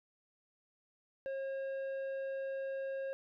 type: tone with tanh clipping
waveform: triangle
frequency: 540 Hz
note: C#5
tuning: 45 cents flat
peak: -38 dBFS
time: 1.26-3.13 s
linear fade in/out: 0 ms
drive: 12 dB
effects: none